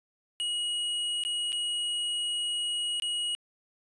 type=tone with dropouts; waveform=square; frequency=2900 Hz; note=F#7; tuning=35 cents flat; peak=-29 dBFS; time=0.4-3.35 s; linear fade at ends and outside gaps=0 ms; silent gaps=1.237-1.25 / 1.521-1.528 / 2.999-3.022 s; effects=resampled to 22050 Hz